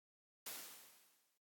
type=noise with exponential decay; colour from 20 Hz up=white; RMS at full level=-45 dBFS; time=0.46-1.38 s; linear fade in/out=5 ms; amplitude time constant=200 ms; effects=high-pass 200 Hz 12 dB/octave + AAC 64 kbps